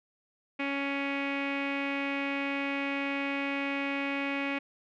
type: tone with low-pass filter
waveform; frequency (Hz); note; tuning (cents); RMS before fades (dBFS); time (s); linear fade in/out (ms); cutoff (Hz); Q
sawtooth; 278.6; C#4; +9; -32; 0.59-4.59; 10; 2400; 5.8
effects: none